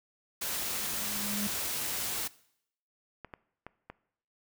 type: tone with exponential growth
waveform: triangle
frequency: 205.6 Hz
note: G#3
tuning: 17 cents flat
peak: -29 dBFS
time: 0.41-1.47 s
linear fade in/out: 0 ms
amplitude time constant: 230 ms
type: noise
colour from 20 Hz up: white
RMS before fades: -34 dBFS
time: 0.41-2.28 s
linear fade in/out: 10 ms
type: clicks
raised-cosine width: 0.5 ms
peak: -27 dBFS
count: 4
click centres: 3.247 / 3.338 / 3.666 / 3.9 s
effects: noise-tail reverb RT60 0.7 s tail -20 dB re dry